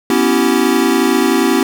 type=chord; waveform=square; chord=C# half-diminished seventh; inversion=third; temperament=equal with one note detuned; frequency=246.9 / 277.2 / 329.6 / 383.9 Hz; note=B3 / C#4 / E4 / G4; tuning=0 / 0 / 0 / -36 cents; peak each=-17 dBFS; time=0.1-1.63 s; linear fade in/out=2 ms; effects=none